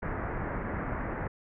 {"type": "low-pass noise", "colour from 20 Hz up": "pink", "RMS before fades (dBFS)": -34, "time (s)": [0.02, 1.28], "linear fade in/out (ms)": 10, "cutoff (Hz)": 2000, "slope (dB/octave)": 48, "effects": []}